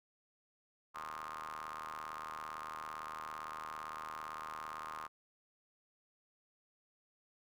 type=ring-modulated tone; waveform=sawtooth; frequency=77.7 Hz; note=D#2; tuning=2 cents flat; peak=-36 dBFS; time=0.94-5.08 s; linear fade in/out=20 ms; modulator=1150 Hz; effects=none